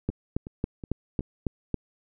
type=two click trains; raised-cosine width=3 ms; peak=-13 / -24 dBFS; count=7 / 4; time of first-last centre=0.09-1.743 / 0.1-1.207 s; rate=3.63 / 2.71 Hz; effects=none